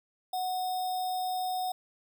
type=tone with sample-and-hold; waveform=sine; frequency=737 Hz; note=F#5; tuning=7 cents flat; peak=-29 dBFS; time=0.33-1.72 s; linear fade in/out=5 ms; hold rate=4410 Hz; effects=none